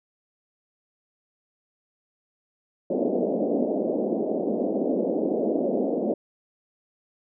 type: band-pass noise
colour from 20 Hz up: pink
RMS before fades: -25 dBFS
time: 2.9-6.14 s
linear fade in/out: 5 ms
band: 210 to 640 Hz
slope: 48 dB/octave
effects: none